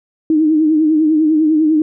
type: tone with vibrato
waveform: sine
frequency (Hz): 311.1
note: D#4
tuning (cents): 0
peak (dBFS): -9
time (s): 0.3-1.82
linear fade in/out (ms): 2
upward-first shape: triangle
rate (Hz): 10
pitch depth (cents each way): 71
effects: none